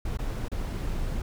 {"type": "noise with dropouts", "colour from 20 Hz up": "brown", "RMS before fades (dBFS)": -30, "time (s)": [0.05, 1.22], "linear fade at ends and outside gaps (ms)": 5, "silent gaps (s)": [[0.173, 0.188], [0.484, 0.516]], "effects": []}